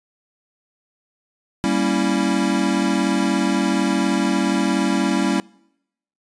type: chord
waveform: square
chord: G diminished seventh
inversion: none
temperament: equal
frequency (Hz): 196 / 233.1 / 277.2 / 329.6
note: G3 / Bb3 / Db4 / Fb4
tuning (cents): 0 / 0 / 0 / 0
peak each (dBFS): -23 / -25 / -23 / -24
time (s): 1.64-5.4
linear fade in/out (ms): 0
effects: noise-tail reverb RT60 0.8 s tail -25 dB re dry + resampled to 22050 Hz